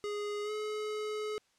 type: tone with pitch glide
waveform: square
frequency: 414.2 to 425.8 Hz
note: G#4 to G#4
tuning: -5 to +43 cents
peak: -35 dBFS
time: 0.04-1.38 s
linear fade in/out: 0 ms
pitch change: +48 cents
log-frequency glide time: 0.43-0.51 s
effects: white hiss -71 dBFS RMS until 1.58 s + low-pass 7000 Hz 12 dB/octave